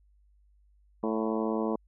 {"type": "harmonic tone with a mistuned harmonic", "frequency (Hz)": 110.6, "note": "A2", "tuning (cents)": 9, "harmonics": [2, 3, 4, 5, 6, 7, 8, 9, 10], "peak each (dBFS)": [-31, -33, -33, -37, -39, -42, -42, -39, -45], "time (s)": [1.03, 1.76], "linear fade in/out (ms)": 5, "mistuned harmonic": 7, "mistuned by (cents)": -49, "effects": ["added 50 Hz sine -60 dBFS peak until 1.87 s"]}